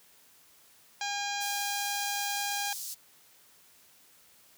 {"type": "harmonic tone", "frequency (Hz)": 810, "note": "G#5", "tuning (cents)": -43, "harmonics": [1, 2, 3, 4, 5, 6, 7, 8, 9], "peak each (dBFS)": [-35, -38, -40, -41, -42, -43, -43, -44, -45], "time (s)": [1.01, 2.73], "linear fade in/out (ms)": 2}
{"type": "high-pass noise", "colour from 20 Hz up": "pink", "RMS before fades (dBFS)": -39, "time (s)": [1.4, 2.95], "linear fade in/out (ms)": 20, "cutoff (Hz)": 4800, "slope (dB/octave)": 24}
{"effects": ["white hiss -60 dBFS RMS until 4.57 s", "high-pass 60 Hz 12 dB/octave"]}